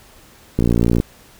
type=click train; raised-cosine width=3 ms; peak=-3 dBFS; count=25; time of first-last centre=0.59-1.001 s; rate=58.4 Hz; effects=pink hiss -47 dBFS RMS until 1.39 s